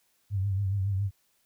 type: tone with vibrato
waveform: sine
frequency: 98 Hz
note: G2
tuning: in tune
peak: -25 dBFS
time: 0.3-1.11 s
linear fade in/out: 50 ms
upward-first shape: triangle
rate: 7.2 Hz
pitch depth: 83 cents each way
effects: white hiss -70 dBFS RMS until 1.45 s